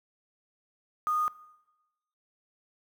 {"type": "tone with quantisation", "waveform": "sine", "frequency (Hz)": 1231, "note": "D#6", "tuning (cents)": -19, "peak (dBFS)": -25, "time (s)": [1.07, 1.28], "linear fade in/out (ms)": 0, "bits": 8, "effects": ["noise-tail reverb RT60 1.0 s tail -19 dB re dry"]}